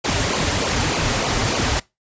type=noise with flanger; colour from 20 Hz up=pink; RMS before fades=-20 dBFS; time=0.04-1.8 s; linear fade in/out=10 ms; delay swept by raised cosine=0.54 to 6.04 ms; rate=3.3 Hz; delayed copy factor=-1; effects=noise-tail reverb RT60 0.2 s tail -21 dB re dry + resampled to 16000 Hz